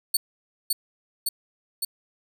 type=tone with echo; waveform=10% pulse; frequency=4435 Hz; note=C#8; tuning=in tune; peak=-12 dBFS; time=0.14-0.17 s; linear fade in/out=5 ms; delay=560 ms; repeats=3; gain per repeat=-2 dB; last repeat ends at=1.85 s; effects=none